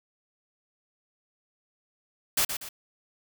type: noise with echo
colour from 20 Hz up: white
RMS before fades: -24 dBFS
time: 2.37-2.45 s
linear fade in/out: 5 ms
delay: 120 ms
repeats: 2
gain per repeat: -8 dB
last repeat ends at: 2.69 s
effects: none